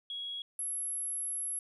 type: tone pair in turn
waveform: sine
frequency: 3322 / 11174 Hz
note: G#7 / F9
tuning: 0 / 0 cents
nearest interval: octave + major sixth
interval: 2100 cents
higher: second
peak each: -36 / -32 dBFS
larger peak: second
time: 0.1-0.42 / 0.59-1.59 s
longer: second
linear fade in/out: 2 ms
effects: tanh soft clip ceiling -30 dBFS